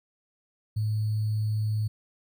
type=tone with sample-and-hold; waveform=sine; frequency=107.5 Hz; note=A2; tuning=40 cents flat; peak=-24 dBFS; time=0.76-1.88 s; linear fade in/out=10 ms; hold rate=4410 Hz; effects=none